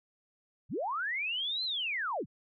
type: linear two-way sweep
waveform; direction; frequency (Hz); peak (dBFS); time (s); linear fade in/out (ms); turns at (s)
sine; up then down; 73.42 to 4170 to 73.42; -31; 0.69-2.26; 50; 1.64
effects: none